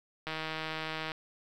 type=click train; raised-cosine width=0.3 ms; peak=-20 dBFS; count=135; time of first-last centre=0.27-1.118 s; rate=158 Hz; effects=9-bit